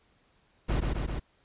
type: noise with echo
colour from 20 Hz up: brown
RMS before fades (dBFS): -26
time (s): 0.68-0.81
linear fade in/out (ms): 20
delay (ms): 130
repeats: 3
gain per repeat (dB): -2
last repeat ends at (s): 1.2
effects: pink hiss -67 dBFS RMS until 1.44 s + resampled to 8000 Hz